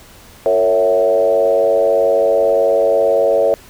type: tone with frequency modulation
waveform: sine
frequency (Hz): 554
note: C#5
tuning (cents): -1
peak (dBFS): -10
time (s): 0.46-3.54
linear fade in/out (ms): 0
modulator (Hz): 98.2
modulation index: 1.2
effects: pink hiss -42 dBFS RMS until 3.69 s